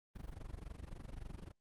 brown noise with amplitude modulation, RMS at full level -44 dBFS, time 0.15-1.52 s, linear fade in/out 10 ms, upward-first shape sine, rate 23.6 Hz, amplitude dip 90%, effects Opus 32 kbps

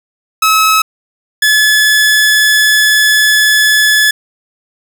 sawtooth tone pair in turn, 1289 / 1716.2 Hz, E6 / A6, -39 / -44 cents, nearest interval perfect fourth, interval 495 cents, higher second, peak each -3 dBFS, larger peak neither, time 0.42-0.82 / 1.42-4.11 s, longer second, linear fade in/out 5 ms, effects 7-bit

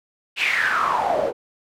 pink noise with band-pass filter sweep, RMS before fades -21 dBFS, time 0.36-1.33 s, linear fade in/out 50 ms, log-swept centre 2800 to 480 Hz, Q 7.1, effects none

